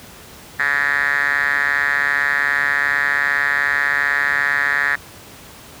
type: tone with band-pass filter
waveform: 5% pulse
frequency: 142.6 Hz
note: C#3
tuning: 49 cents sharp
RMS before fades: -18 dBFS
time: 0.59-4.96 s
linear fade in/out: 10 ms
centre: 1800 Hz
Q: 8.5
effects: pink hiss -40 dBFS RMS until 5.8 s + high-pass 60 Hz 12 dB/octave